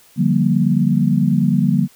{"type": "chord", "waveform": "sine", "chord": "G minor seventh", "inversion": "second", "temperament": "just", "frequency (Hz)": [147, 176.4, 196, 235.2], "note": ["D3", "F3", "G3", "Bb3"], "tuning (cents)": [2, 18, 0, 16], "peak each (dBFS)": -18, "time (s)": [0.16, 1.88], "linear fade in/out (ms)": 50, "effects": ["white hiss -50 dBFS RMS until 1.95 s"]}